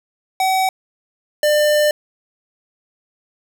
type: tone pair in turn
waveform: square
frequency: 758 / 597.8 Hz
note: F#5 / D5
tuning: +42 / +31 cents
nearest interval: major third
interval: 411 cents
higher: first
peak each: -15 / -13 dBFS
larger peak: second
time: 0.4-0.69 / 1.43-1.91 s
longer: second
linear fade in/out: 2 ms
effects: none